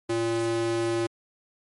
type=tone with high-pass filter; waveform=square; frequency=115.1 Hz; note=A#2; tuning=22 cents flat; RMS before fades=-26 dBFS; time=0.09-1.07 s; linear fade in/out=10 ms; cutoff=260 Hz; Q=8.8; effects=MP3 48 kbps